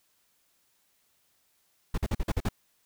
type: noise bursts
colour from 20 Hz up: brown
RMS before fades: -27 dBFS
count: 7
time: 1.94-2.489 s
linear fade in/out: 5 ms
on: 39 ms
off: 46 ms
effects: white hiss -70 dBFS RMS until 2.85 s